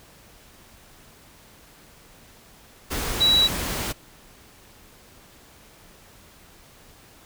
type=tone in noise; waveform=sine; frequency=3907 Hz; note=B7; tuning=19 cents flat; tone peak=-15 dBFS; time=3.2-3.48 s; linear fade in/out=20 ms; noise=pink; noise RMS=-28 dBFS; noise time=2.9-3.93 s; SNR=+10 dB; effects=pink hiss -51 dBFS RMS until 7.25 s